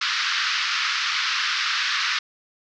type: band-pass noise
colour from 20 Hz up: pink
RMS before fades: -24 dBFS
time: 0.01-2.19 s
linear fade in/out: 5 ms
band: 1200 to 5500 Hz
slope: 48 dB/octave
effects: none